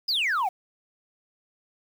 sine exponential sweep, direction down, 5180 to 707 Hz, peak -20 dBFS, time 0.08-0.49 s, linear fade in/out 10 ms, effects tanh soft clip ceiling -21 dBFS + 8-bit

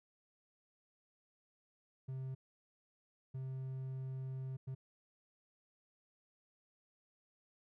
triangle tone bursts at uneven times, 131.6 Hz, C3, 10 cents sharp, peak -38 dBFS, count 3, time 2.08-2.35 / 3.34-4.57 / 4.67-4.75 s, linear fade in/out 10 ms, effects none

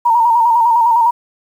sine tone with vibrato, 932.3 Hz, A#5, in tune, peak -8 dBFS, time 0.05-1.11 s, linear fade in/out 10 ms, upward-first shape square, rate 9.9 Hz, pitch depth 47 cents each way, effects 7-bit

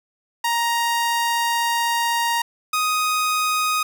sawtooth tone pair in turn, 936 / 1249.4 Hz, A#5 / D#6, +7 / +7 cents, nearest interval perfect fourth, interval 500 cents, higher second, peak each -15 dBFS, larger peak neither, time 0.44-2.42 / 2.73-3.83 s, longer first, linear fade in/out 5 ms, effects none

